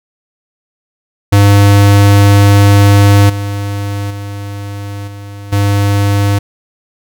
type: tone with level steps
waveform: square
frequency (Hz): 100.9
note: G#2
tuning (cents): -49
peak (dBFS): -4 / -16 / -21 / -26 / -9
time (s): 1.32-6.39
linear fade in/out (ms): 10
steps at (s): 3.29 / 4.1 / 5.07 / 5.52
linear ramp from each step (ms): 10
effects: none